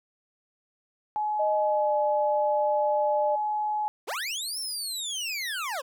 sine tone, 847 Hz, G#5, 34 cents sharp, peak -25 dBFS, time 1.16-3.88 s, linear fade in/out 0 ms
sine tone with pitch glide, 622 to 599.4 Hz, D#5 to D5, -1 to +35 cents, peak -24 dBFS, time 1.39-3.36 s, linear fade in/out 10 ms, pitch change -64 cents, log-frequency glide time 1.54-1.96 s
25% pulse linear two-way sweep, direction up then down, 293.7 to 5440 to 480.7 Hz, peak -26 dBFS, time 4.07-5.82 s, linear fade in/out 20 ms, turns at 4.59 s
effects none

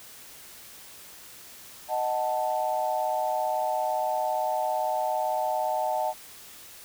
sine chord, D# diminished, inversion none, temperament equal, 622.3 / 740 / 880 Hz, D#5 / F#5 / A5, 0 / 0 / 0 cents, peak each -29 dBFS, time 1.88-6.14 s, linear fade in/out 50 ms, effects white hiss -47 dBFS RMS until 6.84 s

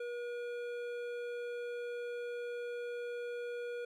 triangle tone with hard clipping, 480.9 Hz, B4, 46 cents flat, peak -40 dBFS, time 0-3.85 s, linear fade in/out 5 ms, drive 15 dB, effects none

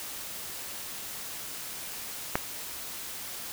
click, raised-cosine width 0.5 ms, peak -9 dBFS, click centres 2.355 s, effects white hiss -39 dBFS RMS until 3.52 s

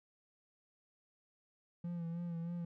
triangle tone with vibrato, 170 Hz, F3, 46 cents flat, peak -36 dBFS, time 1.84-2.65 s, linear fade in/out 5 ms, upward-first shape sine, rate 3.2 Hz, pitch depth 41 cents each way, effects none

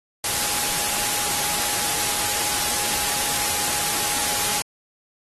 sine tone in noise, 830 Hz, G#5, 1 cent flat, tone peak -34 dBFS, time 0.24-4.62 s, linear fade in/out 2 ms, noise white, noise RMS -23 dBFS, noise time 0.24-4.62 s, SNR -14 dB, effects AAC 32 kbps

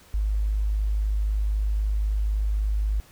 sine tone, 51.91 Hz, G#1, in tune, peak -21 dBFS, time 0.14-3 s, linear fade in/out 0 ms, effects pink hiss -53 dBFS RMS until 3.11 s

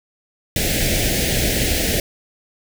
pink band-stop noise, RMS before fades -19 dBFS, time 0.56-2 s, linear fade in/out 2 ms, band 710 to 1700 Hz, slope 48 dB/octave, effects none

